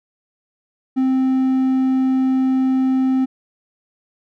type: tone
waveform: triangle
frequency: 261.6 Hz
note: C4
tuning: in tune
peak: -12 dBFS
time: 0.96-3.26 s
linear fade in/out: 20 ms
effects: none